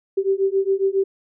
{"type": "beating tone pair", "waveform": "sine", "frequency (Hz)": [385.1, 392.4], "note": ["G4", "G4"], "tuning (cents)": [-31, 2], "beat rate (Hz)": 7.3, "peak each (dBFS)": -20, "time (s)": [0.17, 1.04], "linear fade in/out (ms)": 10, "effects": []}